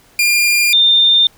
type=tone pair in turn; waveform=sawtooth / sine; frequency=2404 / 3611 Hz; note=D7 / A7; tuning=+40 / +44 cents; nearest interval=perfect fifth; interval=704 cents; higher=second; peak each=-7 dBFS; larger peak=neither; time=0.19-0.73 / 0.73-1.27 s; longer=neither; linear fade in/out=2 ms; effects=pink hiss -49 dBFS RMS until 1.37 s